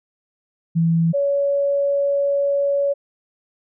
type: tone pair in turn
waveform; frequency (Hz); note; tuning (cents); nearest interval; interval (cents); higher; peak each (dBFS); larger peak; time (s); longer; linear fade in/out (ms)
sine; 165.6 / 563.2; E3 / C#5; +8 / +27; octave + major sixth; 2119; second; -14 / -16; first; 0.75-1.13 / 1.13-2.94; second; 20
effects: none